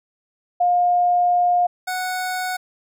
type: tone pair in turn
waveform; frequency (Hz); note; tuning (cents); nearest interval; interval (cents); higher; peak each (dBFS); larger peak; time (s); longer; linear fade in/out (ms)
sine / 25% pulse; 710 / 737.9; F5 / F#5; +28 / -5; minor second; 67; second; -14 / -19; first; 0.6-1.67 / 1.87-2.57; first; 10
effects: none

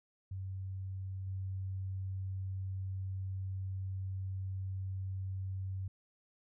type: tone with level steps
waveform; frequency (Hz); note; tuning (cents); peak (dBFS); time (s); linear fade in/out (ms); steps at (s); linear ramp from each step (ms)
sine; 95.2; F#2; +50; -38 / -36; 0.31-5.88; 5; 1.27; 2
effects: none

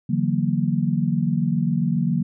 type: tone cluster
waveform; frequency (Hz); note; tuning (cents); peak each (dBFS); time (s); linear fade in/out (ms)
sine; 145.3 / 165.3 / 185.5 / 232.9; D3 / E3 / F#3 / A#3; -18 / +5 / +5 / -1; -24; 0.09-2.23; 10
effects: none

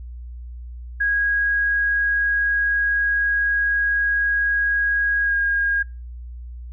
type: tone with pitch glide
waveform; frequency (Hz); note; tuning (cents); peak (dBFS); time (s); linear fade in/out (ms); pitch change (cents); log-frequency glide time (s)
sine; 1646 to 1627.1; G#6 to G#6; -16 to -36; -17; 1-5.83; 10; -20; 5.23-5.34
effects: noise-tail reverb RT60 0.3 s tail -25 dB re dry + added 60 Hz sine -32 dBFS peak until 6.72 s

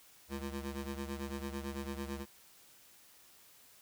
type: ring-modulated tone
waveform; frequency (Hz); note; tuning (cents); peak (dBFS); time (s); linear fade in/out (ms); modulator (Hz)
20% pulse; 138.59; C#3; 0; -31; 0.28-2.26; 50; 64.8
effects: white hiss -61 dBFS RMS until 3.81 s

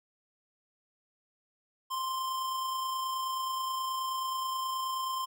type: tone with amplitude modulation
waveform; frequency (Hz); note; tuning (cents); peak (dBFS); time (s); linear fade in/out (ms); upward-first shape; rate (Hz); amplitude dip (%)
square; 1046.5; C6; 0; -31; 1.9-5.26; 20; sine; 29.4; 25
effects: none

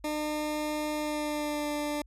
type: tone with pitch glide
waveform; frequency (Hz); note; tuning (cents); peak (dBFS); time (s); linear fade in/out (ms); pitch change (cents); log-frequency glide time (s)
20% pulse; 302.3 to 295.7; D#4 to D4; -50 to +12; -25; 0.04-2.02; 5; -38; 0.94-1.69
effects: added 50 Hz sine -52 dBFS peak until 2.06 s + resampled to 32000 Hz

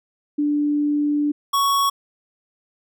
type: tone pair in turn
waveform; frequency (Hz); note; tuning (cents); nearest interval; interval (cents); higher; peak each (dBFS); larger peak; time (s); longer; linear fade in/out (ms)
sine / square; 293.7 / 1113.4; D4 / C#6; 0 / +7; octave + major seventh; 2307; second; -17; neither; 0.38-1.32 / 1.53-1.9; first; 10
effects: none

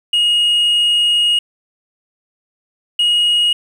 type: tone pair in turn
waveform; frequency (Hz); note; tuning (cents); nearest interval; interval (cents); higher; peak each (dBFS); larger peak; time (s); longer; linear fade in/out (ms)
sine; 2874 / 2884; F7 / F#7; +49 / -45; unison; 6; second; -8 / -8; neither; 0.13-1.39 / 2.99-3.53; first; 5
effects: tanh soft clip ceiling -10 dBFS + 7-bit

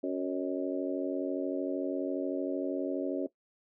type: harmonic tone with a mistuned harmonic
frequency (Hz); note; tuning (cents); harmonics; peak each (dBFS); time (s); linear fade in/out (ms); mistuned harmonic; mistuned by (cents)
92.6; F#2; +2; 3 / 4 / 5 / 6 / 7; -33 / -35 / -40 / -37 / -40; 0.03-3.27; 10; 7; -51
effects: noise-tail reverb RT60 0.1 s tail -17 dB re dry

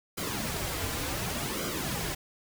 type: noise with flanger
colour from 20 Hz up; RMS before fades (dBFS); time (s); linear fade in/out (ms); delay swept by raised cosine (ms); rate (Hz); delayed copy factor
pink; -33; 0.17-2.15; 10; 1.1 to 5.5; 0.68; -0.7
effects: none

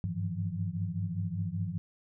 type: tone cluster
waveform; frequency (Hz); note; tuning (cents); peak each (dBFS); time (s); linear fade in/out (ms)
sine; 97.8 / 102.9 / 160.7 / 174.6; G2 / G#2 / E3 / F3; -4 / -16 / -44 / 0; -36 / -36 / -38 / -36; 0.04-1.78; 0
effects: none

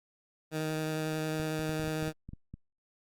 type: tone with vibrato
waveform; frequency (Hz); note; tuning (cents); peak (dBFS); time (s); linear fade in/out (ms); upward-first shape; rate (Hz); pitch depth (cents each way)
15% pulse; 156.3; D#3; +8; -25; 0.51-2.13; 50; sine; 11; 9
type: clicks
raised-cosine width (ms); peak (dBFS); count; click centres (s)
5; -30; 11; 1.399 / 1.594 / 1.694 / 1.797 / 1.843 / 1.878 / 2.027 / 2.079 / 2.29 / 2.334 / 2.54
effects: Opus 48 kbps

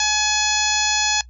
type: harmonic tone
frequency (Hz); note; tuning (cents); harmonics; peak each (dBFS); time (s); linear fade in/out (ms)
847; G#5; +34; 1 / 2 / 3 / 4 / 5 / 6 / 7 / 8; -25 / -25 / -25 / -25 / -25 / -25 / -25 / -25; 0-1.21; 2
effects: noise-tail reverb RT60 0.1 s tail -19 dB re dry + added 60 Hz sine -40 dBFS peak until 1.29 s

